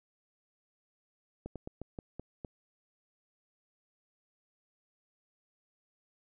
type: slowing click train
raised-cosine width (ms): 2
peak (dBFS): -27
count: 7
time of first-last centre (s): 1.46-2.448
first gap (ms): 97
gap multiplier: 1.21
effects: none